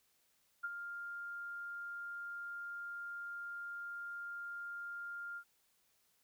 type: tone with ADSR envelope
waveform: sine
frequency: 1401 Hz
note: F6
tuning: 5 cents sharp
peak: -35 dBFS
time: 0.63-5.44 s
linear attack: 16 ms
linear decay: 36 ms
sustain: -7 dB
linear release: 72 ms
effects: white hiss -75 dBFS RMS until 6.23 s